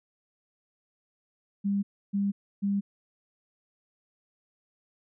sine tone bursts, 200 Hz, G3, 35 cents sharp, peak -24 dBFS, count 3, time 1.64-2.81 s, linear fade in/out 20 ms, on 190 ms, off 300 ms, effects none

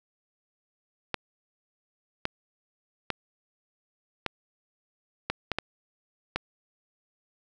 clicks, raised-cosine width 0.3 ms, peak -11 dBFS, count 8, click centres 1.143 / 2.254 / 3.103 / 4.263 / 5.3 / 5.517 / 5.586 / 6.36 s, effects none

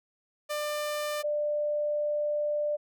sawtooth / sine tone pair in turn, 596 / 593.4 Hz, D5 / D5, +25 / +18 cents, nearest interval unison, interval 7 cents, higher first, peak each -26 dBFS, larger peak neither, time 0.49-1.23 / 1.23-2.77 s, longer second, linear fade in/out 20 ms, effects none

